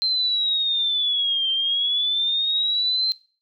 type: linear two-way sweep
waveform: sine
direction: down then up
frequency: 4131 to 3136 to 4131 Hz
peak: -19 dBFS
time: 0.02-3.12 s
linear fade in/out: 0 ms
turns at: 1.5 s
effects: noise-tail reverb RT60 0.4 s tail -20 dB re dry